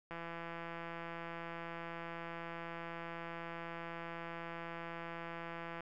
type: click train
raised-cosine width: 0.5 ms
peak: -30 dBFS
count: 958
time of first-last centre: 0.11-5.806 s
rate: 168 Hz
effects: none